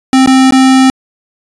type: tone with dropouts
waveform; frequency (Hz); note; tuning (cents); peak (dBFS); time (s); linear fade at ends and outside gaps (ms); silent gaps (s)
square; 262.6; C4; +6; -4; 0.13-0.9; 1; 0.261-0.274 / 0.508-0.523
effects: resampled to 22050 Hz